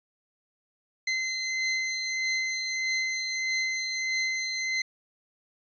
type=beating tone pair; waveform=sawtooth; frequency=2061 / 2062.6 Hz; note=C7 / C7; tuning=-27 / -25 cents; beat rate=1.6 Hz; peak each=-24 / -33 dBFS; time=1.07-4.82 s; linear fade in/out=5 ms; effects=resampled to 16000 Hz